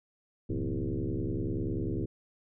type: tone with frequency modulation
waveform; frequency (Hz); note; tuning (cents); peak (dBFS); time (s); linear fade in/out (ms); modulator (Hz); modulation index
sine; 115; A#2; -23; -29; 0.49-2.06; 10; 70.3; 4.2
effects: none